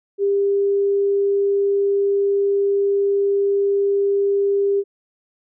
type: tone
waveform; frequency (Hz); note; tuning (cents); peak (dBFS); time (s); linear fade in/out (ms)
sine; 399.3; G4; +32; -15; 0.18-4.84; 50
effects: none